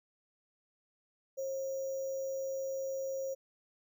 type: tone with sample-and-hold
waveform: sine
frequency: 537 Hz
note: C5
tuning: 45 cents sharp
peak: -34 dBFS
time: 1.37-3.35 s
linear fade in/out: 20 ms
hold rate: 6300 Hz
effects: none